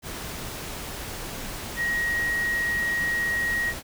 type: tone in noise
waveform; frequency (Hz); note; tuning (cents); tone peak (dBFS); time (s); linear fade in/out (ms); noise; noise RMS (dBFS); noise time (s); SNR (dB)
sine; 1890; A#6; +23; -23; 1.76-3.74; 50; pink; -35; 0.02-3.83; +9
effects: none